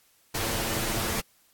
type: noise with comb filter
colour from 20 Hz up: pink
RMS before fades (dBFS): -29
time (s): 0.34-1.21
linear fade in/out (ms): 10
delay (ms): 8.9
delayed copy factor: +1
effects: white hiss -63 dBFS RMS until 1.53 s + AAC 64 kbps